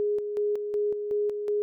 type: tone with tremolo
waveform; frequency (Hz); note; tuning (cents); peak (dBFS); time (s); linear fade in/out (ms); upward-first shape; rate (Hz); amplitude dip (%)
sine; 415.3; G#4; 0; -23; 0-1.62; 0; square; 2.7; 50
effects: none